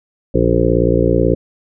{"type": "harmonic tone", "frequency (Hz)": 58.27, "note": "A#1", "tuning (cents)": 0, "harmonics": [1, 2, 3, 5, 6, 7, 8, 9], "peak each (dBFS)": [-19, -19, -19, -19, -19, -19, -19, -19], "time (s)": [0.34, 1.35], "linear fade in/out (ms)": 10, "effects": []}